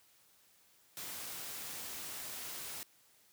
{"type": "noise", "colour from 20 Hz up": "white", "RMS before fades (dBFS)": -44, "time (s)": [0.97, 2.83], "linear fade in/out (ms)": 0, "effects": ["white hiss -67 dBFS RMS until 3.32 s", "high-pass 60 Hz 12 dB/octave"]}